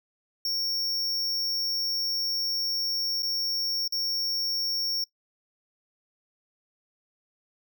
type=tone with dropouts; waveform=square; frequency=5500 Hz; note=F8; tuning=27 cents flat; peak=-27 dBFS; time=0.45-5.04 s; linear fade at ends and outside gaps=2 ms; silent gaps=3.223-3.23 / 3.878-3.923 s; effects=noise-tail reverb RT60 0.1 s tail -21 dB re dry